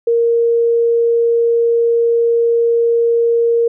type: tone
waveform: sine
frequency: 466.2 Hz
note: A#4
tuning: in tune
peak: -10 dBFS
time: 0.07-3.68 s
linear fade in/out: 5 ms
effects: none